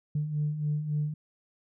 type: beating tone pair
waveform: sine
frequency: 146.83 / 150.43 Hz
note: D3 / D3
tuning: 0 / +42 cents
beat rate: 3.6 Hz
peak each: -34 / -27 dBFS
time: 0.15-1.14 s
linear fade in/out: 5 ms
effects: tanh soft clip ceiling -21 dBFS